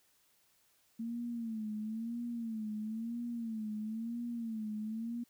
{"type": "tone with vibrato", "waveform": "sine", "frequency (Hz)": 225.2, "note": "A3", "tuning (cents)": 40, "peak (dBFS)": -36, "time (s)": [0.99, 5.24], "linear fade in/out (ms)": 10, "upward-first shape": "sine", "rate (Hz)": 1, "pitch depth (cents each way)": 99, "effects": ["white hiss -71 dBFS RMS until 5.29 s"]}